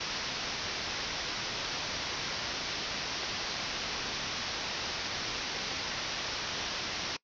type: low-pass noise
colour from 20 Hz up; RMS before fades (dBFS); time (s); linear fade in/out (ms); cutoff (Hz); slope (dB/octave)
white; -36; 0-7.17; 10; 5900; 96
effects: noise-tail reverb RT60 0.1 s tail -23 dB re dry